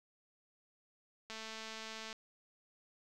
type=click train; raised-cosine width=0.2 ms; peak=-29 dBFS; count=184; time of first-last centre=1.3-2.128 s; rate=221 Hz; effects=none